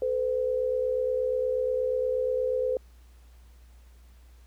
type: tone pair together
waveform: sine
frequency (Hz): 440.2 / 508.6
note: A4 / C5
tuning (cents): +1 / -49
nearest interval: minor third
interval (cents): 250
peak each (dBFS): -31 / -25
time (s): 0.02-2.77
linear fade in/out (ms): 2
effects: added 60 Hz sine -50 dBFS peak until 4.46 s + pink hiss -64 dBFS RMS until 4.46 s